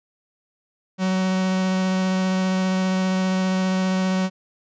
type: tone with vibrato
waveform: 45% pulse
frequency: 187.2 Hz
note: F#3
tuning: 20 cents sharp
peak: -19 dBFS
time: 0.98-4.3 s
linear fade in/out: 50 ms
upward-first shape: triangle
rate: 15 Hz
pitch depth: 9 cents each way
effects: resampled to 16000 Hz